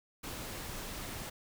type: noise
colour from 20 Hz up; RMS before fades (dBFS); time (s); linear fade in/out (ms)
pink; -42; 0.23-1.3; 10
effects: none